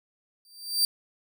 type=tone with exponential growth; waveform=sawtooth; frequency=4675 Hz; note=D8; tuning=9 cents flat; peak=-15 dBFS; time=0.45-0.85 s; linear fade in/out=1 ms; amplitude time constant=86 ms; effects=none